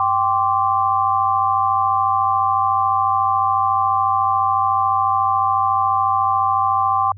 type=chord; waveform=sine; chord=G suspended fourth; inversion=none; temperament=equal with one note detuned; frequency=784 / 1046.5 / 1160.5 Hz; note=G5 / C6 / D6; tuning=0 / 0 / -21 cents; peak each=-19 dBFS; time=0-7.12 s; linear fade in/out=2 ms; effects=added 98 Hz sine -35 dBFS peak until 7.17 s